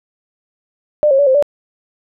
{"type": "tone with pitch steps", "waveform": "sine", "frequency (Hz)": [599, 541, 572, 523, 580], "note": ["D5", "C#5", "D5", "C5", "D5"], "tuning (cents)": [34, -42, -46, -1, -22], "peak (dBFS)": -8, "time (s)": [1.03, 1.425], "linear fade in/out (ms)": 0, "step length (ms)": 79, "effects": []}